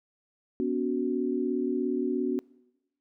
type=chord; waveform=sine; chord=B suspended second; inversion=none; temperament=equal with one note detuned; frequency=246.9 / 284 / 370 Hz; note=B3 / C#4 / F#4; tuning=0 / +42 / 0 cents; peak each=-30 / -30 / -29 dBFS; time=0.6-2.39 s; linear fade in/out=0 ms; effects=noise-tail reverb RT60 1.0 s tail -24 dB re dry